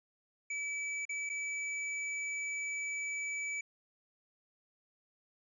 square tone with dropouts, 2300 Hz, D7, 37 cents flat, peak -36 dBFS, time 0.5-3.61 s, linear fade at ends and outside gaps 5 ms, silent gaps 1.053-1.092 / 1.293-1.298 s, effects resampled to 22050 Hz

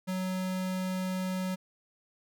square tone, 185.8 Hz, F#3, 7 cents sharp, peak -31 dBFS, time 0.07-1.56 s, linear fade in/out 20 ms, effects none

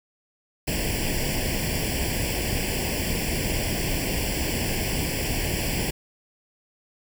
pink noise with comb filter, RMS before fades -26 dBFS, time 0.67-5.91 s, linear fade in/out 10 ms, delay 0.39 ms, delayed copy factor +1, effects none

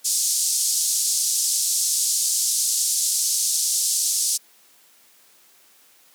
white band-pass noise, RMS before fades -22 dBFS, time 0.04-4.38 s, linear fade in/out 20 ms, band 5000 to 9700 Hz, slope 24 dB/octave, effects white hiss -55 dBFS RMS until 6.14 s + high-pass 200 Hz 12 dB/octave

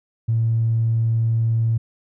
triangle tone with tanh clipping, 113.9 Hz, A#2, 40 cents flat, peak -16 dBFS, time 0.28-1.78 s, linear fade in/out 10 ms, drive 4 dB, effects none

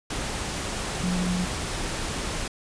sine tone in noise, 180 Hz, F#3, 47 cents flat, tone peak -24 dBFS, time 1.03-1.45 s, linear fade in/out 5 ms, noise pink, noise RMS -30 dBFS, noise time 0.1-2.48 s, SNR +3 dB, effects resampled to 22050 Hz

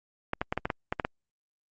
clicks, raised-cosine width 0.5 ms, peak -13 dBFS, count 9, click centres 0.334 / 0.415 / 0.525 / 0.576 / 0.655 / 0.702 / 0.925 / 0.998 / 1.049 s, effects Opus 48 kbps

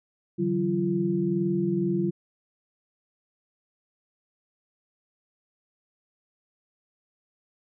sine tone cluster, 145.5 / 164.7 / 186.9 / 342.8 Hz, D3 / E3 / F#3 / F4, -16 / -1 / +18 / -32 cents, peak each -32 / -35 / -26 / -26 dBFS, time 0.38-2.11 s, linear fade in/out 20 ms, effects none

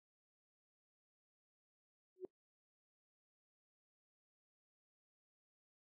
sine tone with exponential growth, 370 Hz, F#4, in tune, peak -37 dBFS, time 2.16-2.25 s, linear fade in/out 1 ms, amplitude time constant 18 ms, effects noise-tail reverb RT60 0.1 s tail -22 dB re dry + high-pass 200 Hz 12 dB/octave

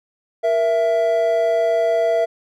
triangle tone pair together, 469.4 / 663 Hz, A#4 / E5, +12 / +10 cents, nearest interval tritone, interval 598 cents, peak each -19 / -14 dBFS, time 0.43-2.26 s, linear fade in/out 20 ms, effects none

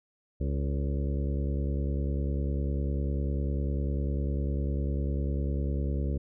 harmonic tone with a mistuned harmonic, 70 Hz, C#2, 18 cents sharp, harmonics 1 / 2 / 3 / 4 / 5 / 6 / 7 / 8, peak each -28 / -34 / -38 / -40 / -42 / -44 / -45 / -46 dBFS, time 0.4-6.18 s, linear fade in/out 10 ms, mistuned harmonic 6, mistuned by +42 cents, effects none

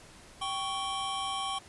square tone cluster, 780 / 1114 / 3140 Hz, G5 / C#6 / G7, -9 / +8 / +2 cents, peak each -37 / -36 / -38 dBFS, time 0.41-1.59 s, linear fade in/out 10 ms, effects pink hiss -53 dBFS RMS until 1.68 s + resampled to 24000 Hz

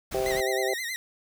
pink noise, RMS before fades -37 dBFS, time 0.11-0.41 s, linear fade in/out 10 ms
harmonic tone, 130 Hz, C3, 11 cents flat, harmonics 3 / 4 / 5 / 6, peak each -28 / -30 / -32 / -34 dBFS, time 0.14-0.74 s, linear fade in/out 5 ms
sawtooth tone with vibrato, 1956 Hz, B6, 17 cents flat, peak -27 dBFS, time 0.26-0.96 s, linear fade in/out 0 ms, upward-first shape sine, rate 9.5 Hz, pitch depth 110 cents each way
effects none

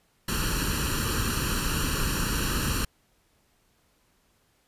pink noise with comb filter, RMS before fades -27 dBFS, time 0.28-2.85 s, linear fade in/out 5 ms, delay 0.7 ms, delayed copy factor +0.85, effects pink hiss -67 dBFS RMS until 4.67 s + resampled to 32000 Hz

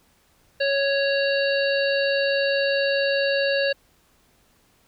harmonic tone with a mistuned harmonic, 554.4 Hz, C#5, in tune, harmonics 1 / 3 / 5 / 7 / 8, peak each -21 / -26 / -29 / -33 / -31 dBFS, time 0.6-3.73 s, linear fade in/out 10 ms, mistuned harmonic 8, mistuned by +28 cents, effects pink hiss -61 dBFS RMS until 4.87 s

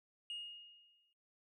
sine tone with exponential decay, 2857 Hz, F7, 39 cents sharp, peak -38 dBFS, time 0.3-1.13 s, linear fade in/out 1 ms, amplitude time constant 180 ms, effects noise-tail reverb RT60 0.3 s tail -19 dB re dry + tanh soft clip ceiling -39 dBFS

